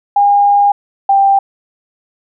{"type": "tone pair in turn", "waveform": "sine", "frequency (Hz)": [811, 788.8], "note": ["G#5", "G5"], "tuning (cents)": [-41, 11], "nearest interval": "unison", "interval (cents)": 48, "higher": "first", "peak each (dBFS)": -6, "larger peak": "neither", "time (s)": [[0.16, 0.72], [1.09, 1.39]], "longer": "first", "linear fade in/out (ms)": 5, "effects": []}